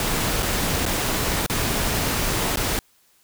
pink noise with dropouts, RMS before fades -23 dBFS, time 0-2.79 s, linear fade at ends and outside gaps 1 ms, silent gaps 0.424-0.428 / 0.855-0.862 / 1.463-1.498 / 2.559-2.571 s, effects white hiss -60 dBFS RMS until 3.23 s

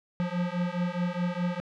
square beating tone pair, 174.61 / 179.41 Hz, F3 / F3, 0 / +47 cents, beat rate 4.8 Hz, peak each -31 dBFS, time 0.2-1.6 s, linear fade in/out 0 ms, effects low-pass 3000 Hz 12 dB/octave

